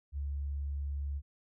sine tone, 70.8 Hz, C#2, 37 cents sharp, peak -33 dBFS, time 0.12-1.22 s, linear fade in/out 50 ms, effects none

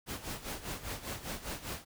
pink noise with tremolo, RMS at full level -38 dBFS, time 0.06-1.85 s, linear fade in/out 50 ms, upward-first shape sine, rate 5 Hz, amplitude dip 75%, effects none

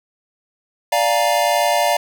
square chord, Bb dominant seventh, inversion first, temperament equal, 587.3 / 698.5 / 830.6 / 932.3 Hz, D5 / F5 / Ab5 / Bb5, 0 / 0 / 0 / 0 cents, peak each -20 / -19 / -25 / -22 dBFS, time 0.92-1.97 s, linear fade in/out 5 ms, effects none

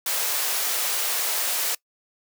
white high-pass noise, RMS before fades -25 dBFS, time 0.06-1.75 s, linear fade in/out 5 ms, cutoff 430 Hz, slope 24 dB/octave, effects noise-tail reverb RT60 0.1 s tail -23 dB re dry

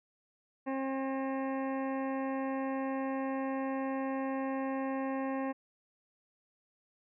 harmonic tone with a mistuned harmonic, 267.9 Hz, C4, 41 cents sharp, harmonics 1 / 2 / 3 / 4 / 6 / 7 / 8 / 9 / 10, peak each -34 / -38 / -41 / -43 / -53 / -48 / -55 / -58 / -57 dBFS, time 0.66-5.53 s, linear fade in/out 20 ms, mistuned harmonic 7, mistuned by -25 cents, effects none

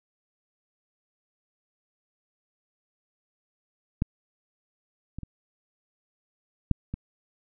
clicks, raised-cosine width 5 ms, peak -11 / -23 / -25 / -8 / -19 dBFS, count 5, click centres 4.021 / 5.186 / 5.233 / 6.713 / 6.94 s, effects none

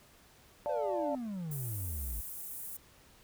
sine chord, D minor, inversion none, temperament equal, 587.3 / 698.5 / 880 Hz, D5 / F5 / A5, 0 / 0 / 0 cents, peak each -33 / -39 / -39 dBFS, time 0.66-1.15 s, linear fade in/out 0 ms
triangle exponential sweep, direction down, 530 to 51.91 Hz, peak -34 dBFS, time 0.69-2.21 s, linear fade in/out 5 ms
pink high-pass noise, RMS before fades -43 dBFS, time 1.51-2.77 s, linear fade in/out 5 ms, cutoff 10000 Hz, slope 24 dB/octave
effects pink hiss -61 dBFS RMS until 3.23 s

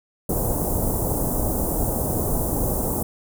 pink band-stop noise, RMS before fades -23 dBFS, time 0.29-3.03 s, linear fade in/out 5 ms, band 810 to 9200 Hz, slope 24 dB/octave, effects none

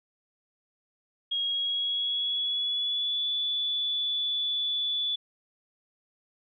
sine tone with pitch glide, 3283 to 3456 Hz, G#7 to A7, -21 to -32 cents, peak -26 dBFS, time 1.31-5.16 s, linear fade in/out 10 ms, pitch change +89 cents, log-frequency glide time 1.41-3.28 s, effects none

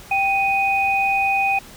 sine tone pair together, 784 / 2489 Hz, G5 / D#7, 0 / 0 cents, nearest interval octave + minor sixth, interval 2000 cents, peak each -19 dBFS, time 0.11-1.59 s, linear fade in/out 5 ms, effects pink hiss -42 dBFS RMS until 1.76 s

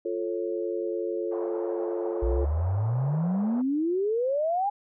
sine chord, F augmented, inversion none, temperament equal with one note detuned, 349.2 / 440 / 547.7 Hz, F4 / A4 / C#5, 0 / 0 / -21 cents, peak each -30 / -31 / -34 dBFS, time 0.05-2.45 s, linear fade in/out 5 ms
pink band-pass noise, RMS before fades -41 dBFS, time 1.31-3.62 s, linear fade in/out 10 ms, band 490 to 930 Hz, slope 24 dB/octave
sine exponential sweep, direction up, 55.2 to 830.6 Hz, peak -23 dBFS, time 2.22-4.7 s, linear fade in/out 10 ms
effects none

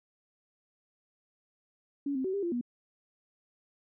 sine tone with pitch steps, 282.1 / 262.5 / 377.9 / 399.5 / 344 / 242.1 Hz, C#4 / C4 / F#4 / G4 / F4 / B3, +30 / +6 / +37 / +33 / -26 / -34 cents, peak -29 dBFS, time 2.06-2.612 s, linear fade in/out 5 ms, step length 92 ms, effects none

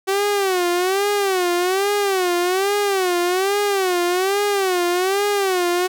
sawtooth tone with vibrato, 379 Hz, F#4, 42 cents sharp, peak -13 dBFS, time 0.07-5.88 s, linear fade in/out 20 ms, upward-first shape sine, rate 1.2 Hz, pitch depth 140 cents each way, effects none

